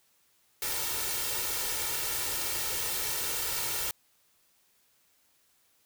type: noise with comb filter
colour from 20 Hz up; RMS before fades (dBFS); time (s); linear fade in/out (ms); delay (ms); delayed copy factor
white; -32; 0.62-3.91; 2; 2.2; +0.65
effects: white hiss -68 dBFS RMS until 5.85 s